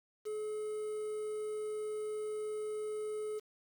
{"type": "tone with quantisation", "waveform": "triangle", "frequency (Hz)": 426.7, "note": "G#4", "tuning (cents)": 47, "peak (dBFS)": -34, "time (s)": [0.25, 3.4], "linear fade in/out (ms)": 20, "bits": 9, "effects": []}